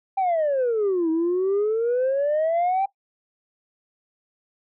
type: exponential two-way sweep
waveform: sine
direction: down then up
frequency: 792 to 317.4 to 792 Hz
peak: -17 dBFS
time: 0.17-2.86 s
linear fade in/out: 10 ms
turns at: 1.1 s
effects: noise-tail reverb RT60 0.1 s tail -17 dB re dry + tanh soft clip ceiling -17 dBFS